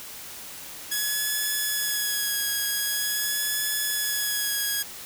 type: tone with vibrato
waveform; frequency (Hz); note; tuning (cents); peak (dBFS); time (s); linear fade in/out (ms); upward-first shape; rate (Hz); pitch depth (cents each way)
5% pulse; 1681; G#6; +20; -14; 0.91-4.83; 10; sine; 0.45; 28
effects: white hiss -40 dBFS RMS until 5.05 s